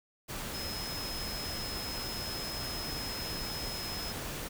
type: tone in noise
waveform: sine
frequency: 5140 Hz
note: E8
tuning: 45 cents flat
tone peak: -39 dBFS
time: 0.53-4.13 s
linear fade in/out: 20 ms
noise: pink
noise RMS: -39 dBFS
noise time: 0.28-4.49 s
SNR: -3 dB
effects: none